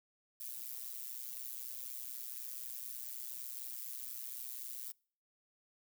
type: noise with amplitude modulation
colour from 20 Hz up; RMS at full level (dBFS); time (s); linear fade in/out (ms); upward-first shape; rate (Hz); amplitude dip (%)
violet; -41; 0.4-4.92; 5; sine; 124; 90
effects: noise-tail reverb RT60 0.5 s tail -26 dB re dry